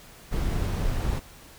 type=noise; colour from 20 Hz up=brown; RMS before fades=-26 dBFS; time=0.31-1.2 s; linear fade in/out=20 ms; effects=pink hiss -49 dBFS RMS until 1.58 s